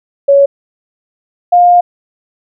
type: tone pair in turn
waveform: sine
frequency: 559 / 707.1 Hz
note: C#5 / F5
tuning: +14 / +21 cents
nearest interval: major third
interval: 407 cents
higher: second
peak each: -3 dBFS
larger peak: neither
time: 0.28-0.46 / 1.52-1.81 s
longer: second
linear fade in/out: 10 ms
effects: none